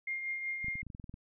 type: tone with tremolo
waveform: sine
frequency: 2120 Hz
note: C7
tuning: 22 cents sharp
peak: -32 dBFS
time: 0.07-0.82 s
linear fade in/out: 5 ms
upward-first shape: triangle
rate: 5.3 Hz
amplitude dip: 50%
type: clicks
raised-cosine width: 5 ms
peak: -33 dBFS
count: 11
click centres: 0.645 / 0.683 / 0.755 / 0.83 / 0.867 / 0.902 / 0.949 / 0.998 / 1.042 / 1.095 / 1.141 s
effects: none